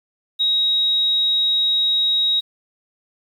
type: tone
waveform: sine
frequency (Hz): 3800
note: A#7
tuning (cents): +33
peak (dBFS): -15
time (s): 0.39-2.41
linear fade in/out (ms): 20
effects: 8-bit